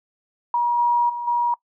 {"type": "tone with level steps", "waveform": "sine", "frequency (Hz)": 956, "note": "A#5", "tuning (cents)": 43, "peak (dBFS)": [-17, -15, -25, -17], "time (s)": [0.54, 1.54], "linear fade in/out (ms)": 2, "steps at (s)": [0.78, 1.09, 1.27], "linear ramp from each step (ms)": 10, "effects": ["noise-tail reverb RT60 0.1 s tail -22 dB re dry"]}